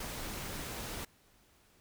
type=noise; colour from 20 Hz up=pink; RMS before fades=-41 dBFS; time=0-1.05 s; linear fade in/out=5 ms; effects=pink hiss -66 dBFS RMS until 1.8 s